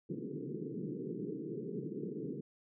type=band-pass noise; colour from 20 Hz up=white; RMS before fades=-41 dBFS; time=0.09-2.41 s; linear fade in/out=5 ms; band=130 to 450 Hz; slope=96 dB/octave; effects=none